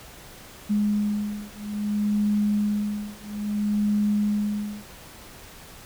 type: beating tone pair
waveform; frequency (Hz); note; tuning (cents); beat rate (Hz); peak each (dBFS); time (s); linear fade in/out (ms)
sine; 207.7 / 208.3; G#3 / G#3; 0 / +5; 0.6; -25; 0.69-4.87; 20
effects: pink hiss -45 dBFS RMS until 5.85 s